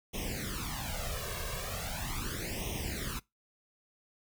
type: noise with flanger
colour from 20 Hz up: pink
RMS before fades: -37 dBFS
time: 0.13-3.2 s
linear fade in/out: 20 ms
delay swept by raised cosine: 0.33 to 1.83 ms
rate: 0.39 Hz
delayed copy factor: +1
effects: noise-tail reverb RT60 0.2 s tail -23 dB re dry